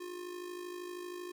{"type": "tone with amplitude modulation", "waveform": "square", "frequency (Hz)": 356.3, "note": "F4", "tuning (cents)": 35, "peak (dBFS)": -39, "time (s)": [0, 1.32], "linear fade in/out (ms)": 10, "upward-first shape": "sine", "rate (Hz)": 52.8, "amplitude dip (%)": 60, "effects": []}